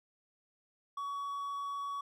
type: tone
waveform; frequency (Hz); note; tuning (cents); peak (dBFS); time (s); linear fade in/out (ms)
triangle; 1127; C#6; +28; -34; 0.97-2.01; 5
effects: none